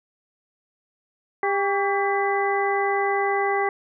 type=harmonic tone with a mistuned harmonic; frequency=398.9 Hz; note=G4; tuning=30 cents sharp; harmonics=1 / 2 / 3 / 4 / 5; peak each=-24 / -24 / -29 / -34 / -27 dBFS; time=1.43-3.69 s; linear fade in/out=2 ms; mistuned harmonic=3; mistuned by=-78 cents; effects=none